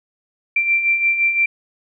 sine beating tone pair, 2351 / 2356.8 Hz, D7 / D7, +1 / +6 cents, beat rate 5.8 Hz, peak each -23 / -15 dBFS, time 0.56-1.46 s, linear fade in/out 5 ms, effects none

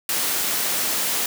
white high-pass noise, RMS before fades -23 dBFS, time 0.09-1.26 s, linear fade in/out 2 ms, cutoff 160 Hz, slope 12 dB/octave, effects none

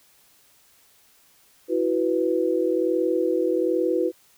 sine chord, E suspended second, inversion none, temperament just, 329.6 / 370.8 / 494.4 Hz, E4 / F#4 / B4, 0 / +4 / +2 cents, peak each -24 dBFS, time 1.68-4.12 s, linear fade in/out 50 ms, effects white hiss -58 dBFS RMS until 4.37 s

